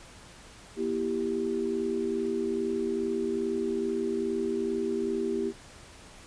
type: chord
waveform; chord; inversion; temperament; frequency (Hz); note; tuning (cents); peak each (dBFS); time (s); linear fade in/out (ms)
sine; E diminished; second; equal with one note detuned; 239.1 / 329.6 / 392; Bb3 / E4 / G4; +44 / 0 / 0; -33 / -33 / -29; 0.76-5.53; 50
effects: pink hiss -50 dBFS RMS until 6.26 s + resampled to 22050 Hz